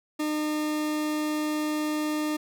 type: tone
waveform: 40% pulse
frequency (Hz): 304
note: D#4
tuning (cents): -40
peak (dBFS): -25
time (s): 0.19-2.37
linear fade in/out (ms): 10
effects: none